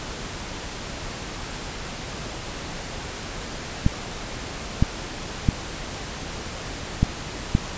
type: clicks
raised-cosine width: 5 ms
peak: -4 dBFS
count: 5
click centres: 3.864 / 4.825 / 5.488 / 7.03 / 7.551 s
effects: pink hiss -33 dBFS RMS until 7.77 s + resampled to 16000 Hz